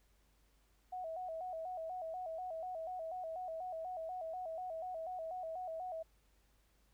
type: tone with vibrato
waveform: sine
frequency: 690 Hz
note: F5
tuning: 21 cents flat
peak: -40 dBFS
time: 0.92-6.03 s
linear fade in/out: 10 ms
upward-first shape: square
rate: 4.1 Hz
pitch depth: 110 cents each way
effects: added 50 Hz sine -70 dBFS peak until 6.93 s + pink hiss -75 dBFS RMS until 6.93 s